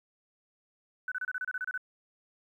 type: tone bursts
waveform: sine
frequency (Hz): 1500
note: F#6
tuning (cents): +23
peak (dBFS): -31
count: 11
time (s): 1.08-1.777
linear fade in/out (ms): 2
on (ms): 37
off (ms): 29
effects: 11-bit